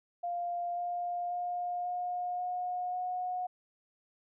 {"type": "tone with pitch steps", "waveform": "sine", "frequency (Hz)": [699, 704.7, 710.4, 716.2, 722, 727.8], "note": ["F5", "F5", "F5", "F5", "F#5", "F#5"], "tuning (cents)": [1, 15, 29, 43, -43, -29], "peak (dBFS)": -32, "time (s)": [0.23, 3.47], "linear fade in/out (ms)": 10, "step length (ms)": 540, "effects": []}